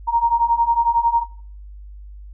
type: beating tone pair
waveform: sine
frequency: 927 / 938 Hz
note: A#5 / A#5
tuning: -10 / +11 cents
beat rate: 11 Hz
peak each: -20 / -17 dBFS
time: 0.07-1.24 s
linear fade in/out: 20 ms
effects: noise-tail reverb RT60 0.5 s tail -18 dB re dry + added 50 Hz sine -35 dBFS peak until 2.33 s